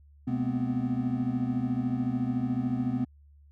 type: tone cluster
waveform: triangle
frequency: 125.8 / 212.4 / 242.4 / 256.2 Hz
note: B2 / G#3 / B3 / C4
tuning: +32 / +39 / -32 / -36 cents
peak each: -31 / -35 / -29 / -28 dBFS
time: 0.27-3.05 s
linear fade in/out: 10 ms
effects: added 72 Hz sine -53 dBFS peak until 3.51 s